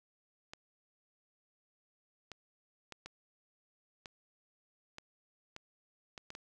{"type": "clicks", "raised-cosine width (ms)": 0.2, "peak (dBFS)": -28, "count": 10, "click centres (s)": [0.535, 2.317, 2.923, 3.06, 4.058, 4.984, 5.564, 6.178, 6.304, 6.351], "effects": []}